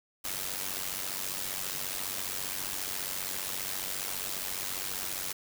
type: noise with amplitude modulation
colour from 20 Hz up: white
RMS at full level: -32 dBFS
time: 0.24-5.33 s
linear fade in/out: 10 ms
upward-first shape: sine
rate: 94.8 Hz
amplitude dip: 75%
effects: none